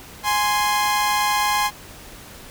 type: tone pair together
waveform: sawtooth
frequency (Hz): 831.4 / 1046.5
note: G#5 / C6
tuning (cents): +2 / 0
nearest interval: major third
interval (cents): 398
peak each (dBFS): -17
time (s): 0.23-1.71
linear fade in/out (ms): 50
effects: pink hiss -41 dBFS RMS until 2.5 s